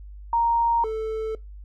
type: tone pair in turn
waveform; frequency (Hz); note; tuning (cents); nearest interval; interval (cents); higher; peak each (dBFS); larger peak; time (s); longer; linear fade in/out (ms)
sine / triangle; 932.3 / 440; A#5 / A4; 0 / 0; octave + minor second; 1300; first; -18 / -23; first; 0.33-0.84 / 0.84-1.35; neither; 2
effects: noise-tail reverb RT60 0.2 s tail -21 dB re dry + added 50 Hz sine -38 dBFS peak until 1.64 s